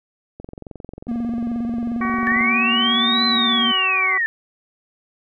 click train, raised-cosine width 2 ms, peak -21 dBFS, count 46, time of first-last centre 0.4-2.409 s, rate 22.4 Hz
triangle tone with vibrato, 234.8 Hz, A#3, 13 cents sharp, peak -19 dBFS, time 1.08-3.72 s, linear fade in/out 10 ms, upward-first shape triangle, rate 17 Hz, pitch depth 61 cents each way
harmonic tone, 377.5 Hz, F#4, 35 cents sharp, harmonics 1 / 2 / 3 / 4 / 5 / 6, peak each -34 / -32 / -23 / -33 / -28 / -31 dBFS, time 2.01-4.18 s, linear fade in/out 5 ms
sine linear two-way sweep, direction up then down, 1757 to 4076 to 1757 Hz, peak -17 dBFS, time 2.27-4.26 s, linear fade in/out 0 ms, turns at 3.26 s
effects none

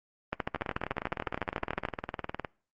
two click trains, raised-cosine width 0.5 ms, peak -18 / -14 dBFS, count 38 / 22, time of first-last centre 0.56-2.448 / 0.33-1.852 s, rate 19.6 / 13.8 Hz, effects noise-tail reverb RT60 0.4 s tail -24 dB re dry + Opus 24 kbps

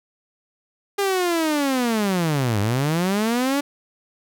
sawtooth linear two-way sweep, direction down then up, 405.6 to 98 to 289.4 Hz, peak -15 dBFS, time 0.98-3.61 s, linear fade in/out 10 ms, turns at 2.6 s, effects none

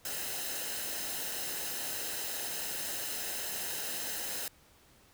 white noise with comb filter, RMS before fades -37 dBFS, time 0.05-4.48 s, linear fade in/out 2 ms, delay 0.87 ms, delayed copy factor -0.55, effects pink hiss -62 dBFS RMS until 5.13 s

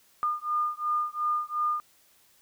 sine beating tone pair, 1212 / 1214.8 Hz, D#6 / D#6, -46 / -42 cents, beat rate 2.8 Hz, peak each -29 dBFS, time 0.23-1.8 s, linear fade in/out 0 ms, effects white hiss -62 dBFS RMS until 2.41 s

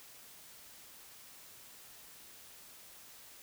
silence, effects white hiss -55 dBFS RMS until 3.42 s

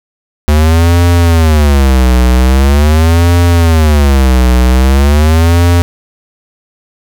square tone with vibrato, 73.42 Hz, D2, in tune, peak -5 dBFS, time 0.48-5.82 s, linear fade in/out 0 ms, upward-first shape sine, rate 0.43 Hz, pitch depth 290 cents each way, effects none

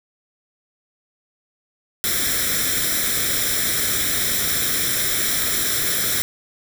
white noise with comb filter, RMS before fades -21 dBFS, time 2.04-6.22 s, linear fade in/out 0 ms, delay 0.54 ms, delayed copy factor +0.75, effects none

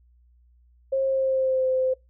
sine tone with pitch glide, 536 to 518 Hz, C5 to C5, +42 to -17 cents, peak -20 dBFS, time 0.92-1.94 s, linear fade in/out 10 ms, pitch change -59 cents, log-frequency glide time 1.05-1.67 s, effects noise-tail reverb RT60 0.2 s tail -23 dB re dry + added 60 Hz sine -55 dBFS peak until 2.09 s

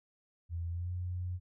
sine tone with pitch glide, 84.8 to 89.84 Hz, E2 to F2, +50 to +50 cents, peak -34 dBFS, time 0.49-1.4 s, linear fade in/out 50 ms, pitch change +100 cents, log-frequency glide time 0.69-0.92 s, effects none

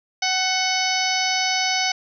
harmonic tone with a mistuned harmonic, 750 Hz, F#5, 23 cents sharp, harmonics 1 / 2 / 3 / 4 / 5 / 6 / 7 / 8, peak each -25 / -30 / -25 / -29 / -31 / -29 / -27 / -28 dBFS, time 0.22-1.92 s, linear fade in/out 5 ms, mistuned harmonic 3, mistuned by -39 cents, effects none

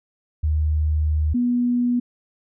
sine tone pair in turn, 76.7 / 243.5 Hz, D#2 / B3, -24 / -24 cents, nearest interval octave + minor sixth, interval 2000 cents, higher second, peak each -17 dBFS, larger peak neither, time 0.43-1.34 / 1.34-2 s, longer first, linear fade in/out 10 ms, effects none

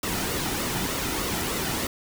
pink noise with flanger, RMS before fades -28 dBFS, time 0.03-1.87 s, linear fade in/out 2 ms, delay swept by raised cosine 1.2 to 1.87 ms, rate 3.3 Hz, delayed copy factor -0.5, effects none

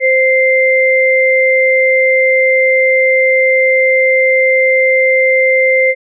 sine tone pair together, 521 / 2090 Hz, C5 / C7, -7 / -2 cents, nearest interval 2 octaves, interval 2405 cents, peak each -10 dBFS, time 0-5.95 s, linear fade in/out 50 ms, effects none

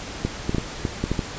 clicks, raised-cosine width 3 ms, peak -9 dBFS, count 8, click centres 0.25 / 0.494 / 0.547 / 0.583 / 0.852 / 1.04 / 1.116 / 1.192 s, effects pink hiss -34 dBFS RMS until 1.38 s + resampled to 16000 Hz

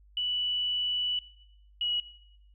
sine tone pair in turn, 2960 / 2916 Hz, F#7 / F#7, 0 / -26 cents, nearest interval unison, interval 26 cents, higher first, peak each -27 / -27 dBFS, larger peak neither, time 0.17-1.19 / 1.81-2 s, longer first, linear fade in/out 2 ms, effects noise-tail reverb RT60 0.9 s tail -19 dB re dry + added 50 Hz sine -55 dBFS peak until 2.54 s

